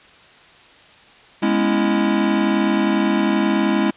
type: chord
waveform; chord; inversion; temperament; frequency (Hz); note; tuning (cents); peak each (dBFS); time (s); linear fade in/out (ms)
square; C# minor seventh; second; equal; 207.7 / 246.9 / 277.2 / 329.6; G#3 / B3 / C#4 / E4; 0 / 0 / 0 / 0; -20 / -26 / -23 / -21; 1.42-3.91; 10
effects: white hiss -47 dBFS RMS until 3.96 s + resampled to 8000 Hz